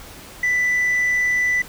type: tone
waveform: sine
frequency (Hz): 1985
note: B6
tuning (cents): +8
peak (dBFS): -14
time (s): 0.43-1.62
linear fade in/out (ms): 5
effects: tanh soft clip ceiling -15 dBFS + pink hiss -40 dBFS RMS until 1.68 s